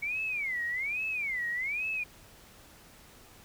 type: tone with vibrato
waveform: sine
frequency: 2217 Hz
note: C#7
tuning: in tune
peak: -30 dBFS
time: 0.02-2.04 s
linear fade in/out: 10 ms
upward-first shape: sine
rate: 1.2 Hz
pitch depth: 280 cents each way
effects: pink hiss -55 dBFS RMS until 3.44 s